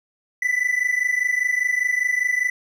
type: tone pair together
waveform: triangle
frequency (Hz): 1977 / 2002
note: B6 / B6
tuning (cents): +1 / +23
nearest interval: unison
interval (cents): 22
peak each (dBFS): -20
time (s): 0.42-2.5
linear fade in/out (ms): 5
effects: none